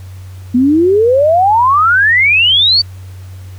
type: exponential sweep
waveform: sine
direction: up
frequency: 238 to 4642 Hz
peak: -6 dBFS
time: 0.54-2.82 s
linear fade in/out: 10 ms
effects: added 93 Hz sine -27 dBFS peak until 3.58 s + pink hiss -44 dBFS RMS until 3.58 s